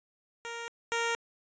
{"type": "tone pair in turn", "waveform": "10% pulse", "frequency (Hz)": [466.2, 464.5], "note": ["A#4", "A#4"], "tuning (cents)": [0, -6], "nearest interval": "unison", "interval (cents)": 6, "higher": "first", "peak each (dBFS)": [-29, -20], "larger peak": "second", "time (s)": [[0.45, 0.68], [0.92, 1.15]], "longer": "neither", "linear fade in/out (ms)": 0, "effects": ["resampled to 16000 Hz"]}